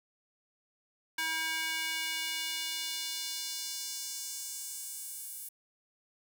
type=tone with high-pass filter sweep; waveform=square; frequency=321.1 Hz; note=E4; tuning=45 cents flat; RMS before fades=-37 dBFS; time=1.18-5.49 s; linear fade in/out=5 ms; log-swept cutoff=1600 to 11000 Hz; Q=1.4; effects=none

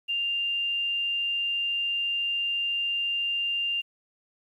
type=tone; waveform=sine; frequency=2794 Hz; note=F7; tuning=in tune; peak=-25 dBFS; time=0.08-3.82 s; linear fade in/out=20 ms; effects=10-bit

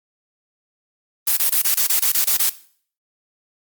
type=noise bursts; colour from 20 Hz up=blue; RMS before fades=-17 dBFS; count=10; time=1.27-2.495 s; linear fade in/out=5 ms; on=100 ms; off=25 ms; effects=noise-tail reverb RT60 0.5 s tail -17 dB re dry + Opus 32 kbps

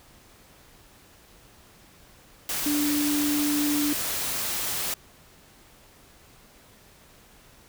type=tone in noise; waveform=sine; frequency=293.7 Hz; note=D4; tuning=in tune; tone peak=-23 dBFS; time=2.66-3.93 s; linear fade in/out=2 ms; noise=white; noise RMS=-29 dBFS; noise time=2.49-4.94 s; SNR=+3 dB; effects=pink hiss -54 dBFS RMS until 7.68 s

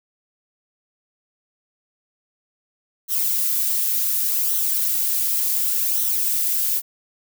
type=noise with flanger; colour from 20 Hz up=violet; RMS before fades=-21 dBFS; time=3.08-6.82 s; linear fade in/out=50 ms; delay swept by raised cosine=0.41 to 3.81 ms; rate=0.68 Hz; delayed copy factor=-0.55; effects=none

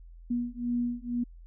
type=beating tone pair; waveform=sine; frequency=240 / 242.1 Hz; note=B3 / B3; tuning=-49 / -34 cents; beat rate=2.1 Hz; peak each=-31 dBFS; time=0.3-1.24 s; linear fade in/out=10 ms; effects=added 42 Hz sine -46 dBFS peak until 1.46 s

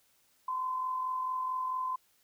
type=tone with amplitude modulation; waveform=sine; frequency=1026 Hz; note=C6; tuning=34 cents flat; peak=-29 dBFS; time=0.48-1.96 s; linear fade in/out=5 ms; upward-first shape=sine; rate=44.5 Hz; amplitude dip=40%; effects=white hiss -69 dBFS RMS until 2.23 s

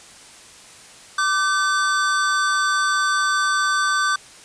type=tone pair together; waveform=square; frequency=1174.7 / 1529.7 Hz; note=D6 / G6; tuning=0 / -43 cents; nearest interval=perfect fourth; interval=457 cents; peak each=-21 dBFS; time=1.18-4.16 s; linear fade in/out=5 ms; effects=white hiss -44 dBFS RMS until 4.44 s + resampled to 22050 Hz

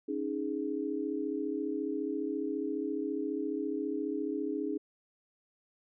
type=chord; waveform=sine; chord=C# suspended second; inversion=none; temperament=just; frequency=277.2 / 311.8 / 415.8 Hz; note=C#4 / D#4 / G#4; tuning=0 / +4 / +2 cents; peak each=-36 / -35 / -36 dBFS; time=0.08-4.78 s; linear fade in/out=10 ms; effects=none

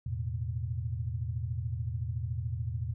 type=chord; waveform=sine; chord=E suspended fourth; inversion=none; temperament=just; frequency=82.41 / 109.88 / 123.61 Hz; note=E2 / A2 / B2; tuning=0 / -2 / +2 cents; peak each=-36 / -35 / -36 dBFS; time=0.06-2.94 s; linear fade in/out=5 ms; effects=none

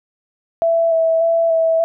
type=tone with vibrato; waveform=sine; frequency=659 Hz; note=E5; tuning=1 cent flat; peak=-12 dBFS; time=0.62-1.84 s; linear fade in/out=0 ms; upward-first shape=square; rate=1.7 Hz; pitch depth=16 cents each way; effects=none

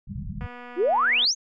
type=low-pass noise; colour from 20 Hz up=white; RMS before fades=-33 dBFS; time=0.07-0.47 s; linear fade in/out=10 ms; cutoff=210 Hz; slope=96 dB/octave
type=click train; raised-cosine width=0.5 ms; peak=-27 dBFS; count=205; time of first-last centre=0.41-1.246 s; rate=244 Hz
type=exponential sweep; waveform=sine; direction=up; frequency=313.7 to 6720 Hz; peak=-18 dBFS; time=0.76-1.35 s; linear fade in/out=50 ms
effects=none

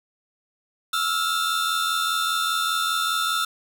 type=tone cluster; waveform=45% pulse; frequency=1314 / 1399 / 3586 Hz; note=E6 / F6 / A7; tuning=-6 / +3 / +32 cents; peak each=-25 / -27 / -27 dBFS; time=0.93-3.45 s; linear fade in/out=5 ms; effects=none

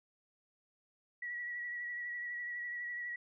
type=tone with vibrato; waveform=sine; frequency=1931 Hz; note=B6; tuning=39 cents flat; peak=-38 dBFS; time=1.22-3.16 s; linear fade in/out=5 ms; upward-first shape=sine; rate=12 Hz; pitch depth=26 cents each way; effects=none

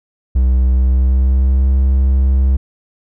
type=tone with pitch glide; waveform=triangle; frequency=63.5 to 66.23 Hz; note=B1 to C2; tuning=+49 to +22 cents; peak=-7 dBFS; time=0.35-2.57 s; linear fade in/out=10 ms; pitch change=+73 cents; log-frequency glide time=0.68-1.71 s; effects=none

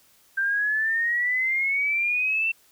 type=exponential sweep; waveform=sine; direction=up; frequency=1568 to 2700 Hz; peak=-21 dBFS; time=0.37-2.52 s; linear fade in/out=10 ms; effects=white hiss -59 dBFS RMS until 2.71 s

